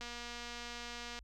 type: click train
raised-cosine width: 0.2 ms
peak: -28 dBFS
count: 283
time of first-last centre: 0.01-1.19 s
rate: 239 Hz
effects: added 50 Hz sine -55 dBFS peak until 1.23 s